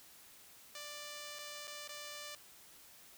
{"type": "tone with dropouts", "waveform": "5% pulse", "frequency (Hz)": 590, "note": "D5", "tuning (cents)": 8, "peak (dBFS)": -34, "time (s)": [0.75, 2.35], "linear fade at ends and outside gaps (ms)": 1, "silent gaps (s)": [[1.387, 1.39], [1.672, 1.678], [1.876, 1.892]], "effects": ["white hiss -59 dBFS RMS until 3.17 s"]}